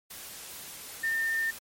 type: tone in noise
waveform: sine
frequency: 1807 Hz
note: A6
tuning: 46 cents sharp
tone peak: -26 dBFS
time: 1.03-1.51 s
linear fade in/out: 10 ms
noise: white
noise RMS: -43 dBFS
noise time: 0.1-1.59 s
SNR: +14 dB
effects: MP3 64 kbps